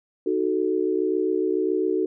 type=chord; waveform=sine; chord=D# diminished; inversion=none; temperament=equal with one note detuned; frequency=311.1 / 372.8 / 440 Hz; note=D#4 / F#4 / A4; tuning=0 / +13 / 0 cents; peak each=-26 / -23 / -26 dBFS; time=0.26-2.06 s; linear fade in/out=5 ms; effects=none